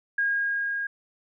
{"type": "tone with level ramp", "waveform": "sine", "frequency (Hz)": 1629, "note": "G#6", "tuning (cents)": -34, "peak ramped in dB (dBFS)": [-21, -27], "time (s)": [0.18, 0.87], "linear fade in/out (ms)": 5, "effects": []}